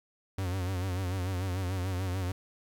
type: tone with vibrato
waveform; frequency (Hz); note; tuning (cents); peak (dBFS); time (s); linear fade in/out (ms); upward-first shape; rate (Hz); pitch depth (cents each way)
45% pulse; 92.5; F#2; 0; -30; 0.38-2.32; 5; sine; 6.8; 79
effects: 11-bit